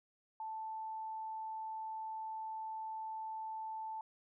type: tone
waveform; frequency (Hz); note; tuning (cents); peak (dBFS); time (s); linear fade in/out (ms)
sine; 880; A5; 0; -40; 0.4-4.01; 2
effects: none